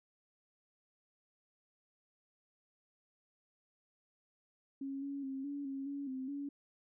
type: tone with pitch steps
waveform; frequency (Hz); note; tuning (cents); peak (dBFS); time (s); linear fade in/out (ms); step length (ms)
sine; 273.3 / 279.6 / 268.3 / 284.4 / 271.8 / 281.6 / 261.3 / 283.1; C#4 / C#4 / C4 / C#4 / C#4 / C#4 / C4 / C#4; -24 / +15 / +44 / +45 / -34 / +27 / -2 / +37; -38; 4.81-6.49; 5; 210
effects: none